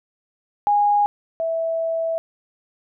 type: tone pair in turn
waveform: sine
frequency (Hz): 823 / 656.2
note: G#5 / E5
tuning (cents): -16 / -8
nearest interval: major third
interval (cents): 392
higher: first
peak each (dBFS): -14 / -20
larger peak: first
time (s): 0.67-1.06 / 1.4-2.18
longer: second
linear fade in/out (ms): 0
effects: none